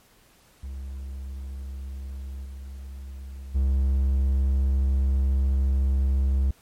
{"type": "tone with level steps", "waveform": "triangle", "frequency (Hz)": 67.1, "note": "C2", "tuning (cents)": 44, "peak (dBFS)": [-30, -33, -17], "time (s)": [0.63, 6.51], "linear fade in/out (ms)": 5, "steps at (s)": [2.44, 3.54], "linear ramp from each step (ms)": 20, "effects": ["pink hiss -58 dBFS RMS until 6.61 s", "MP3 64 kbps"]}